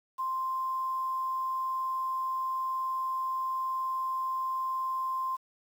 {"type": "tone with quantisation", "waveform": "sine", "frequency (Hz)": 1046.5, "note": "C6", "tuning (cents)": 0, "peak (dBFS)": -29, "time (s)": [0.18, 5.37], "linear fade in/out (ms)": 20, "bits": 9, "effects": []}